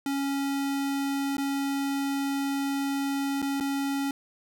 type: tone with dropouts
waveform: square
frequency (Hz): 277.2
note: C#4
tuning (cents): 0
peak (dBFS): -27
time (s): 0.06-4.11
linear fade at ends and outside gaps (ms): 2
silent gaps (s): 1.369-1.381 / 3.419-3.425 / 3.601-3.607
effects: none